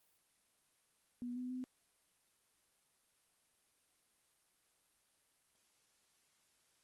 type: tone with pitch steps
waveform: sine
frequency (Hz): 243.7 / 250.4 / 254.4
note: B3 / B3 / C4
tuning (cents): -23 / +24 / -48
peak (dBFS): -40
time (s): 1.22-1.64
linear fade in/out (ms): 0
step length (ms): 140
effects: white hiss -75 dBFS RMS until 6.83 s + Opus 32 kbps